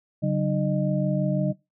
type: tone cluster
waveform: sine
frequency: 143 / 189 / 303.3 / 612 Hz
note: D3 / F#3 / D#4 / D#5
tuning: -46 / +37 / -44 / -29 cents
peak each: -24 / -25 / -31 / -29 dBFS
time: 0.22-1.53 s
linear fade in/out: 20 ms
effects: noise-tail reverb RT60 0.2 s tail -20 dB re dry